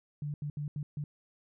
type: tone bursts at uneven times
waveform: sine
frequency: 146.83 Hz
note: D3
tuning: in tune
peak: -33 dBFS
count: 5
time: 0.22-0.34 / 0.42-0.5 / 0.57-0.68 / 0.76-0.83 / 0.97-1.04 s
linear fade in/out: 2 ms
effects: none